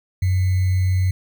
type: tone with sample-and-hold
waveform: sine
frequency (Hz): 92.7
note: F#2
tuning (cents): +4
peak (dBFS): -15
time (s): 0.22-1.11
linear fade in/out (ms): 5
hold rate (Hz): 2100
effects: none